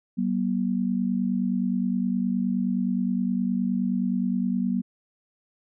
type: tone pair together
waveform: sine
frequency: 190 / 239.6 Hz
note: F#3 / A#3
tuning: +46 / +48 cents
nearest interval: major third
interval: 402 cents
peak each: -25 dBFS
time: 0.17-4.82 s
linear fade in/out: 20 ms
effects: none